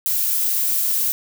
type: noise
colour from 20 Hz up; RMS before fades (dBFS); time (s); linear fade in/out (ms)
violet; -20; 0.06-1.12; 0
effects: none

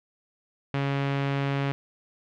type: tone with low-pass filter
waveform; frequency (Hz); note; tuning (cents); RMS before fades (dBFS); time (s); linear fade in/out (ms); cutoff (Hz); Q
sawtooth; 139.1; C#3; +6; -27; 0.74-1.72; 0; 2700; 1.4
effects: none

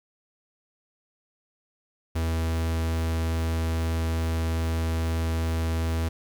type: tone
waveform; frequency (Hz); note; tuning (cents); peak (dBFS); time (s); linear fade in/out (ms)
45% pulse; 81.6; E2; -17; -24; 2.15-6.09; 10
effects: 10-bit

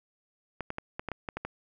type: clicks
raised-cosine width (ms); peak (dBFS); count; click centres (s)
0.5; -19; 9; 0.607 / 0.704 / 0.784 / 0.995 / 1.087 / 1.117 / 1.288 / 1.37 / 1.45
effects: none

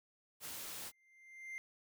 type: noise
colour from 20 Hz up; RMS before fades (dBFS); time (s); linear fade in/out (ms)
white; -46; 0.4-0.92; 50
type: tone with exponential growth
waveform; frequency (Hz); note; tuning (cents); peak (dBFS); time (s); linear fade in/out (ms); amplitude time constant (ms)
triangle; 2093; C7; 0; -39; 0.79-1.58; 0; 170
effects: none

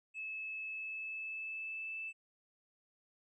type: tone with pitch glide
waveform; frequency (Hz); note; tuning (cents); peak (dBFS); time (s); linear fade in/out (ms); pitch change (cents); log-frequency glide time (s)
triangle; 2600 to 2636; E7 to E7; -24 to -1; -36; 0.14-2.13; 50; +23; 0.67-2
effects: tanh soft clip ceiling -38 dBFS + resampled to 24000 Hz

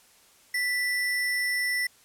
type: tone with sample-and-hold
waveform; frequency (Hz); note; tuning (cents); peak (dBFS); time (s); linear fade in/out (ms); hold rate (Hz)
sine; 1975.5; B6; 0; -24; 0.54-1.87; 5; 7350
effects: white hiss -58 dBFS RMS until 2.04 s + low-pass 12000 Hz 12 dB/octave

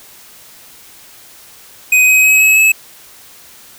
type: tone with pitch steps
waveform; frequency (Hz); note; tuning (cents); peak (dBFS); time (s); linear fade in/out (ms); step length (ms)
square; 2508 / 2528 / 2549 / 2570 / 2590; D#7 / D#7 / D#7 / E7 / E7; +13 / +27 / +41 / -45 / -31; -7; 1.92-2.72; 5; 160
effects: white hiss -40 dBFS RMS until 3.78 s

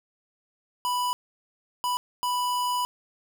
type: tone bursts at uneven times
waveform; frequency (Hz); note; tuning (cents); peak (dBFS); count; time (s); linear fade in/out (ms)
square; 987.8; B5; 0; -25; 3; 0.85-1.13 / 1.84-1.97 / 2.23-2.85; 0
effects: none

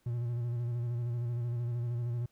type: tone with vibrato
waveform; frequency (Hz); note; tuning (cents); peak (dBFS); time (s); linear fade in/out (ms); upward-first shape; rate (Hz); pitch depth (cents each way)
triangle; 119.5; A#2; +43; -29; 0.06-2.26; 5; square; 13; 30
effects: pink hiss -72 dBFS RMS until 2.31 s

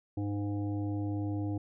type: harmonic tone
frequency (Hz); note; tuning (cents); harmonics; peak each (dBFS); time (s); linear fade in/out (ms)
102; G#2; -31; 1 / 3 / 5 / 7 / 8; -33 / -34 / -47 / -48 / -52; 0.17-1.58; 5
effects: none

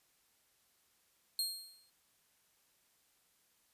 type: tone with exponential decay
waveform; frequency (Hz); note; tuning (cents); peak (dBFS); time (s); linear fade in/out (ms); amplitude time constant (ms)
sawtooth; 4229; C8; +18; -28; 1.39-1.9; 1; 110
effects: white hiss -73 dBFS RMS until 3.73 s + resampled to 32000 Hz

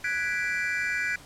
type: chord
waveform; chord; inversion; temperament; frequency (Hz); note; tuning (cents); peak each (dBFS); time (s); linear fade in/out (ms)
triangle; G# half-diminished seventh; third; equal; 1480 / 1661.2 / 1975.5 / 2349; F#6 / G#6 / B6 / D7; 0 / 0 / 0 / 0; -30; 0.04-1.16; 5
effects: pink hiss -49 dBFS RMS until 1.25 s + low-pass 11000 Hz 12 dB/octave

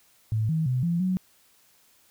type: tone with pitch steps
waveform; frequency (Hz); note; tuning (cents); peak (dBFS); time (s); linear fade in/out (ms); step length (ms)
sine; 109.6 / 159.8 / 127 / 170.8 / 185.3; A2 / D#3 / B2 / F3 / F#3; -6 / +47 / +49 / -38 / +3; -22; 0.32-1.17; 0; 170
effects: white hiss -61 dBFS RMS until 2.1 s

